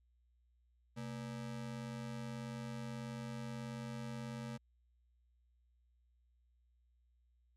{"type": "ring-modulated tone", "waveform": "square", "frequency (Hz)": 178.2, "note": "F3", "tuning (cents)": 35, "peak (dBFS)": -40, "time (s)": [0.96, 4.58], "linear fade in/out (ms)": 20, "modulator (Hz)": 49.2, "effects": ["added 60 Hz sine -70 dBFS peak until 7.56 s", "low-pass 9000 Hz 12 dB/octave"]}